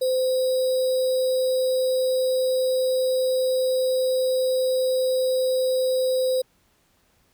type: tone with sample-and-hold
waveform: sine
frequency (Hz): 515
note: C5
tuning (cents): -28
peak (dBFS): -19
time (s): 0.01-6.42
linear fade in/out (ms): 10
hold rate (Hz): 4410
effects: pink hiss -64 dBFS RMS until 7.33 s